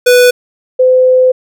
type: tone pair in turn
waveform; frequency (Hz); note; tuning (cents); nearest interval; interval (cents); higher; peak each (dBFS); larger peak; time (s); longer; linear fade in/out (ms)
square / sine; 493.9 / 511; B4 / C5; 0 / -41; minor second; 59; second; -4; neither; 0.06-0.31 / 0.79-1.32; second; 10
effects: none